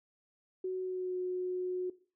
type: tone with pitch glide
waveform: sine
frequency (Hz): 371.7 to 364.9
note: F#4 to F#4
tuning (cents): +8 to -24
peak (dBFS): -32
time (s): 0.64-1.9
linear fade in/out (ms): 5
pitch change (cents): -32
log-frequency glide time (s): 0.82-1.17
effects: noise-tail reverb RT60 0.4 s tail -17 dB re dry